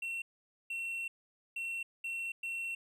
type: tone bursts at uneven times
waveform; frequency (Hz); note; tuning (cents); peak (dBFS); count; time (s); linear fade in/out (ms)
triangle; 2716; F7; -49; -34; 5; 0.02-0.22 / 0.7-1.08 / 1.56-1.83 / 2.04-2.32 / 2.43-2.75; 5
effects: none